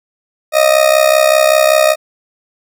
40% pulse tone with amplitude modulation, 622.3 Hz, D#5, in tune, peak -3 dBFS, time 0.52-1.96 s, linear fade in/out 50 ms, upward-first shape sine, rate 65.2 Hz, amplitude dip 80%, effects none

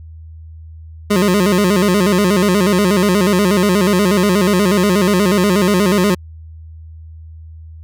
25% pulse tone with vibrato, 192.8 Hz, G3, 28 cents flat, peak -7 dBFS, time 1.1-6.15 s, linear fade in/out 10 ms, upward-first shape square, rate 8.3 Hz, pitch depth 120 cents each way, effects added 80 Hz sine -32 dBFS peak until 7.83 s

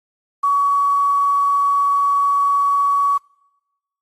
sine tone with quantisation, 1129 Hz, C#6, 31 cents sharp, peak -13 dBFS, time 0.43-3.18 s, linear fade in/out 10 ms, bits 7, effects noise-tail reverb RT60 1.0 s tail -25 dB re dry + AAC 32 kbps

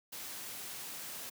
white noise, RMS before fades -44 dBFS, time 0.12-1.3 s, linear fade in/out 10 ms, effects high-pass 100 Hz 12 dB/octave

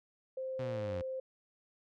sine tone, 523 Hz, C5, 1 cent flat, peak -36 dBFS, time 0.37-1.2 s, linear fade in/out 5 ms
sawtooth linear sweep, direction down, 130 to 86.3 Hz, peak -35 dBFS, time 0.59-1.02 s, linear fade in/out 5 ms
effects low-pass 4000 Hz 12 dB/octave

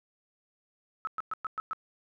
sine tone bursts, 1297 Hz, E6, 28 cents flat, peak -30 dBFS, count 6, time 1.05-1.732 s, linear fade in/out 0 ms, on 22 ms, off 110 ms, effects none

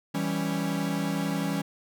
45% pulse chord, C# diminished, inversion first, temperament equal, 164.81 / 196 / 277.2 Hz, E3 / G3 / C#4, 0 / 0 / 0 cents, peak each -31 dBFS, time 0.14-1.62 s, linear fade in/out 10 ms, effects none

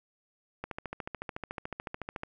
click train, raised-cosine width 0.5 ms, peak -21 dBFS, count 23, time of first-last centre 0.64-2.234 s, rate 13.8 Hz, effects none

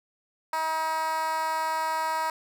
10% pulse tone with high-pass filter, 318.5 Hz, D#4, 41 cents sharp, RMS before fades -28 dBFS, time 0.53-2.3 s, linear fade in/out 2 ms, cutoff 860 Hz, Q 4.9, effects none

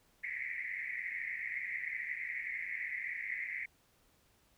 pink band-pass noise, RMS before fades -40 dBFS, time 0.23-3.66 s, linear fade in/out 10 ms, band 1900 to 2200 Hz, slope 96 dB/octave, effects pink hiss -70 dBFS RMS until 4.57 s

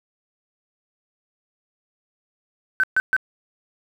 triangle tone bursts, 1530 Hz, G6, 42 cents flat, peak -11 dBFS, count 3, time 2.8-3.165 s, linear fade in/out 0 ms, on 35 ms, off 130 ms, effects tanh soft clip ceiling -13 dBFS + 8-bit

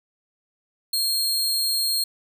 sawtooth tone, 4237 Hz, C8, 21 cents sharp, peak -18 dBFS, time 0.93-2.04 s, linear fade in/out 5 ms, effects none

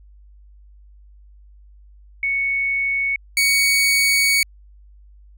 sine / sawtooth tone pair in turn, 2217 / 2238 Hz, C#7 / C#7, 0 / +16 cents, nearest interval unison, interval 16 cents, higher second, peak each -18 / -11 dBFS, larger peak second, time 2.23-3.16 / 3.37-4.43 s, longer second, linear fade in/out 2 ms, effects added 50 Hz sine -44 dBFS peak until 5.37 s

